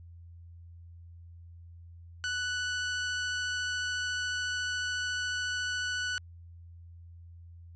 sawtooth tone with vibrato, 1484 Hz, F#6, 5 cents sharp, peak -27 dBFS, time 2.24-6.18 s, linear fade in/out 0 ms, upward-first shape triangle, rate 14 Hz, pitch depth 8 cents each way, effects added 85 Hz sine -47 dBFS peak until 7.75 s + resampled to 16000 Hz

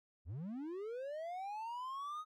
triangle linear sweep, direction up, 66.8 to 1265 Hz, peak -39 dBFS, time 0.25-2.25 s, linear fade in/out 50 ms, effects none

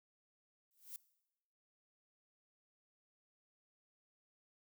violet noise with exponential growth, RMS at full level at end -44 dBFS, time 0.71-0.96 s, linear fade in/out 0 ms, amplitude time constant 54 ms, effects noise-tail reverb RT60 0.9 s tail -20 dB re dry

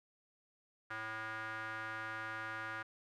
square tone with band-pass filter, 110 Hz, A2, in tune, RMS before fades -43 dBFS, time 0.9-2.83 s, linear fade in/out 10 ms, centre 1500 Hz, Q 3.8, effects none

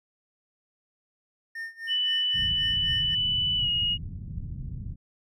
triangle tone with tremolo, 1820 Hz, A#6, 42 cents flat, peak -30 dBFS, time 1.55-3.15 s, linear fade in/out 5 ms, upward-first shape sine, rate 3.8 Hz, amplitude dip 90%
sine tone with pitch glide, 2980 to 2878 Hz, F#7 to F#7, +12 to -49 cents, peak -23 dBFS, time 1.87-3.98 s, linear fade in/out 50 ms, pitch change -61 cents, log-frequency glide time 3.57-3.68 s
white low-pass noise, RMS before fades -36 dBFS, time 2.34-4.96 s, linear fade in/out 20 ms, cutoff 150 Hz, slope 24 dB/octave
effects none

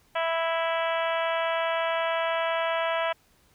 harmonic tone, 329.6 Hz, E4, in tune, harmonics 2 / 3 / 4 / 5 / 6 / 7 / 8 / 9 / 10, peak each -27 / -31 / -33 / -35 / -37 / -38 / -39 / -40 / -41 dBFS, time 0.15-3.13 s, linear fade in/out 10 ms, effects pink hiss -63 dBFS RMS until 3.54 s

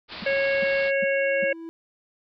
white low-pass noise, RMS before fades -38 dBFS, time 0.08-0.92 s, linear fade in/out 50 ms, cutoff 4800 Hz, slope 96 dB/octave
sine tone bursts, 203.4 Hz, G#3, 36 cents flat, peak -30 dBFS, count 4, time 0.22-1.444 s, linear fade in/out 5 ms, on 21 ms, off 380 ms
harmonic tone, 550 Hz, C#5, 14 cents flat, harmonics 1 / 3 / 4 / 5, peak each -22 / -28 / -29 / -32 dBFS, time 0.26-1.53 s, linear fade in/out 5 ms
triangle tone with exponential growth, 329.6 Hz, E4, in tune, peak -31 dBFS, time 0.58-1.69 s, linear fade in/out 0 ms, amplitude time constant 240 ms
effects none

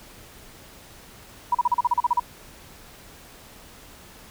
sine tone bursts, 969 Hz, B5, 33 cents flat, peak -16 dBFS, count 11, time 1.52-2.198 s, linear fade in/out 5 ms, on 28 ms, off 37 ms, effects pink hiss -47 dBFS RMS until 4.3 s

